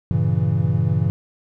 triangle chord, G diminished seventh, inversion none, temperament equal, 98 / 116.54 / 138.59 / 164.81 Hz, G2 / Bb2 / Db3 / Fb3, 0 / 0 / 0 / 0 cents, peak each -20 dBFS, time 0.11-1.1 s, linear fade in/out 0 ms, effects none

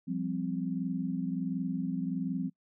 sine chord, F suspended second, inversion none, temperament equal with one note detuned, 174.61 / 196 / 260 Hz, F3 / G3 / C4, 0 / 0 / -11 cents, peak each -34 / -36 / -34 dBFS, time 0.07-2.5 s, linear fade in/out 20 ms, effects noise-tail reverb RT60 0.1 s tail -22 dB re dry

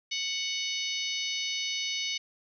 harmonic tone with a mistuned harmonic, 740 Hz, F#5, in tune, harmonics 3 / 4 / 5 / 6 / 7 / 8, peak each -36 / -35 / -36 / -38 / -41 / -39 dBFS, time 0.11-2.18 s, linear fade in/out 10 ms, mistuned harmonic 8, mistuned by +35 cents, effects none

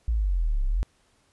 sine exponential two-way sweep, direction down then up, 59.2 to 31.99 to 52.7 Hz, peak -21 dBFS, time 0.08-0.83 s, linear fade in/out 0 ms, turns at 0.66 s, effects pink hiss -65 dBFS RMS until 1.32 s + resampled to 24000 Hz

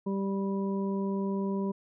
harmonic tone, 196 Hz, G3, in tune, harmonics 1 / 2 / 3 / 5, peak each -29 / -34 / -43 / -41 dBFS, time 0.06-1.72 s, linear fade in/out 10 ms, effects none

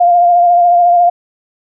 sine tone with vibrato, 700 Hz, F5, 4 cents sharp, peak -5 dBFS, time 0-1.1 s, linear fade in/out 10 ms, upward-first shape sine, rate 14 Hz, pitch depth 28 cents each way, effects none

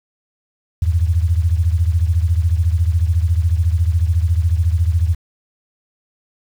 sine beating tone pair, 81 / 95 Hz, E2 / F#2, -30 / +46 cents, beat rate 14 Hz, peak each -14 / -18 dBFS, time 0.82-5.15 s, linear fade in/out 5 ms, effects 7-bit

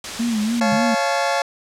white noise, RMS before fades -28 dBFS, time 0.04-0.6 s, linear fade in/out 2 ms
sine tone with vibrato, 223.5 Hz, A3, 27 cents sharp, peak -18 dBFS, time 0.19-0.95 s, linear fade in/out 10 ms, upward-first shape sine, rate 3.4 Hz, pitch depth 110 cents each way
sawtooth chord, Db augmented, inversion none, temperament just, 554.4 / 693 / 866.2 Hz, Db5 / F5 / A5, 0 / -14 / -27 cents, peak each -18 / -18 / -19 dBFS, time 0.61-1.42 s, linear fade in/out 2 ms
sine tone with exponential decay, 150 Hz, D3, 37 cents sharp, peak -21 dBFS, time 0.72-0.89 s, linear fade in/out 5 ms, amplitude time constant 36 ms
effects low-pass 7000 Hz 12 dB/octave

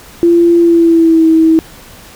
sine tone with pitch glide, 341.5 to 322.3 Hz, F4 to E4, -39 to -39 cents, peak -4 dBFS, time 0.23-1.59 s, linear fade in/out 0 ms, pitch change -100 cents, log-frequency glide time 0.59-1.26 s, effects pink hiss -36 dBFS RMS until 2.15 s

